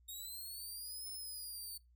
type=linear two-way sweep; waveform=5% pulse; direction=up then down; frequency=3729 to 5250 to 4520 Hz; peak=-38 dBFS; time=0.08-1.78 s; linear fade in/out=10 ms; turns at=1.1 s; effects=noise-tail reverb RT60 0.2 s tail -23 dB re dry + added 60 Hz sine -64 dBFS peak until 1.95 s